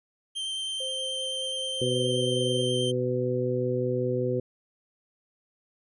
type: tone with vibrato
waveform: 45% pulse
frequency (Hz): 3135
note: G7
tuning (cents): -1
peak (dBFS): -30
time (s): 0.35-2.92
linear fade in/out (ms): 20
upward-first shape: triangle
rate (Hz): 9.4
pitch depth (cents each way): 12
type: tone with tremolo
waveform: sine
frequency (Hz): 523.3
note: C5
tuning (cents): 0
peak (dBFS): -35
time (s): 0.8-2.64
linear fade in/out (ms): 5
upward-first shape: sine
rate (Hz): 5.1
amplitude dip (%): 25
type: harmonic tone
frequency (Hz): 125.3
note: B2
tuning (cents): +25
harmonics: 1 / 2 / 3 / 4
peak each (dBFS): -30 / -33 / -29 / -29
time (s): 1.81-4.4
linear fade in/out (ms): 5
effects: resampled to 24000 Hz